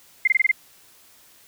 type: tone bursts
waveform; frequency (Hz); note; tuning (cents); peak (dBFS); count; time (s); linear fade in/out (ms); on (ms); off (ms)
sine; 2093; C7; 0; -13; 6; 0.25-0.515; 5; 25; 23
effects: white hiss -53 dBFS RMS until 1.47 s